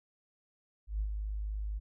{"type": "tone with ADSR envelope", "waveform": "sine", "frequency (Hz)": 51.91, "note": "G#1", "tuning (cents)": 0, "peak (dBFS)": -28, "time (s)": [0.87, 1.8], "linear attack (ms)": 130, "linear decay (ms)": 78, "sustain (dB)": -5, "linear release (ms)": 26, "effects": ["tanh soft clip ceiling -24 dBFS"]}